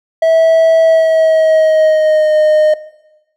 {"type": "tone with pitch glide", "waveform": "triangle", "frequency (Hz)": [651, 614.5], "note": ["E5", "D#5"], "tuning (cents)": [-22, -22], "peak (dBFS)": -5, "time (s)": [0.22, 2.74], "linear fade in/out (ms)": 5, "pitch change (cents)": -100, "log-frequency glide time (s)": [0.81, 2.34], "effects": ["noise-tail reverb RT60 1.0 s tail -17 dB re dry"]}